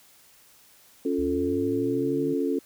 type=chord; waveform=sine; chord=Db augmented; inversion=none; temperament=equal with one note detuned; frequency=276.2 / 349.2 / 440 Hz; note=Db4 / F4 / A4; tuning=-6 / 0 / 0 cents; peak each=-26 / -29 / -28 dBFS; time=1.05-2.59 s; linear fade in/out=5 ms
type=linear sweep; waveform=sine; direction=up; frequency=69.7 to 155.56 Hz; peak=-35 dBFS; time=1.18-2.34 s; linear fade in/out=10 ms
effects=white hiss -56 dBFS RMS until 2.65 s